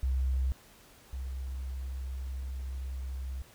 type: tone pair in turn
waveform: sine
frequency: 65.2 / 65.49 Hz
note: C2 / C2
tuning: -5 / +2 cents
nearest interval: unison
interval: 7 cents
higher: second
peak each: -26 / -34 dBFS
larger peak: first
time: 0.03-0.52 / 1.13-3.42 s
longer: second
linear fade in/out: 0 ms
effects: pink hiss -57 dBFS RMS until 3.54 s